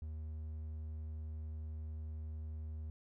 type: tone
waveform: triangle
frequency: 77.78 Hz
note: D#2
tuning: in tune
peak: -39 dBFS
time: 0.02-2.9 s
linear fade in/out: 0 ms
effects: none